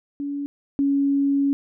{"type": "tone pair in turn", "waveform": "sine", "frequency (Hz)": [284.2, 279.2], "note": ["C#4", "C#4"], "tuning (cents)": [43, 13], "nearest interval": "unison", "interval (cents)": 30, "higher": "first", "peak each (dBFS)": [-25, -17], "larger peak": "second", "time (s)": [[0.2, 0.46], [0.79, 1.53]], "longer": "second", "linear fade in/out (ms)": 0, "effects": []}